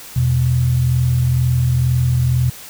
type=tone pair together; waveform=sine; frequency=83.6 / 125.71 Hz; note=E2 / B2; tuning=+25 / +31 cents; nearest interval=perfect fifth; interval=706 cents; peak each=-20 / -13 dBFS; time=0.16-2.5 s; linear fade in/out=5 ms; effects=white hiss -36 dBFS RMS until 2.69 s